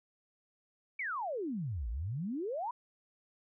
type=exponential two-way sweep; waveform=sine; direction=down then up; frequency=2349 to 51.91 to 1016 Hz; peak=-34 dBFS; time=0.99-2.71 s; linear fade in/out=5 ms; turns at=1.89 s; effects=none